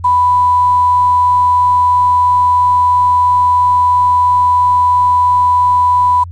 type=tone with quantisation; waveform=sine; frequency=990 Hz; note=B5; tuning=4 cents sharp; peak=-7 dBFS; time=0.04-6.24 s; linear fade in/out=10 ms; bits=6; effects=added 87 Hz sine -25 dBFS peak until 6.31 s + resampled to 22050 Hz